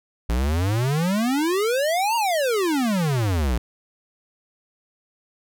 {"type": "exponential two-way sweep", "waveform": "square", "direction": "up then down", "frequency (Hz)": [55, 953, 55], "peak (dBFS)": -20, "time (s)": [0.29, 3.58], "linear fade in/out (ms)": 5, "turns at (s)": 2.16, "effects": []}